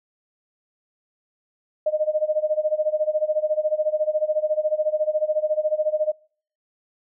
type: tone with tremolo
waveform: sine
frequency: 614 Hz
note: D#5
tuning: 23 cents flat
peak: -16 dBFS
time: 1.86-6.12 s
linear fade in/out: 5 ms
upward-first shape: sine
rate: 14 Hz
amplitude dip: 90%
effects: noise-tail reverb RT60 0.5 s tail -25 dB re dry